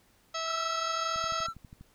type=harmonic tone; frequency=652 Hz; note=E5; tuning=19 cents flat; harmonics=1 / 2 / 3 / 4 / 5 / 6 / 7 / 8 / 10; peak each=-38 / -35 / -43 / -44 / -42 / -43 / -44 / -42 / -44 dBFS; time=0.34-1.47 s; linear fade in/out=10 ms
type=tone with vibrato; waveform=triangle; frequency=1337 Hz; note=E6; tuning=24 cents sharp; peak=-31 dBFS; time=0.45-1.54 s; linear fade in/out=50 ms; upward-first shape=square; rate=8 Hz; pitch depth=12 cents each way
type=click train; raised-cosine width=5 ms; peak=-35 dBFS; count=9; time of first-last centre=1.16-1.81 s; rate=12.3 Hz
effects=pink hiss -65 dBFS RMS until 1.94 s